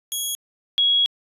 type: tone pair in turn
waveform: 10% pulse / sine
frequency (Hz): 3322 / 3322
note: G#7 / G#7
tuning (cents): 0 / 0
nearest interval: unison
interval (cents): 0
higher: neither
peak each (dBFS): -15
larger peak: neither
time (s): 0.12-0.35 / 0.78-1.06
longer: second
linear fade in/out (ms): 0
effects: resampled to 32000 Hz